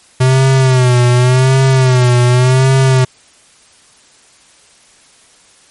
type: tone with vibrato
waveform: square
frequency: 127.8 Hz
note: C3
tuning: 40 cents flat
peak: -7 dBFS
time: 0.2-3.05 s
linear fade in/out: 10 ms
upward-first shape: sine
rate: 0.88 Hz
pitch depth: 75 cents each way
effects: white hiss -46 dBFS RMS until 5.7 s + MP3 48 kbps